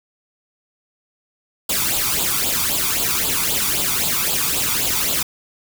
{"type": "noise with flanger", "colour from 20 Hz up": "white", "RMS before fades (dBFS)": -20, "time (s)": [1.69, 5.23], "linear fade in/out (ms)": 5, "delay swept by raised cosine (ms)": [0.25, 0.88], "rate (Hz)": 3.8, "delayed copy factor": 0.7, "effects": []}